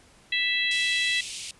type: harmonic tone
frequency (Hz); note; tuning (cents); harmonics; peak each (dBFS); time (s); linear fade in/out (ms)
659.3; E5; 0; 3 / 4 / 5 / 6; -27 / -28 / -29 / -30; 0.32-1.21; 5
type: band-pass noise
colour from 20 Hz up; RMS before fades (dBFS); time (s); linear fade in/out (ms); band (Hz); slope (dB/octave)
pink; -37; 0.71-1.51; 2; 2400 to 10000; 48
effects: pink hiss -56 dBFS RMS until 1.59 s + resampled to 24000 Hz